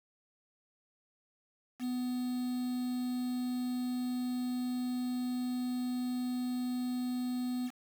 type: tone with quantisation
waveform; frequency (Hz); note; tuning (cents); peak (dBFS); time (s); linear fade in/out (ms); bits
triangle; 249.4; B3; +17; -30; 1.79-7.71; 50; 8
effects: none